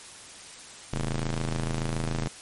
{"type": "ring-modulated tone", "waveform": "sawtooth", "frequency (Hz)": 81.6, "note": "E2", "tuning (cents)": -17, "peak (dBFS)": -20, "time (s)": [0.93, 2.28], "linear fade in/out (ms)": 0, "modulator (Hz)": 54.3, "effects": ["white hiss -45 dBFS RMS until 2.41 s", "MP3 48 kbps"]}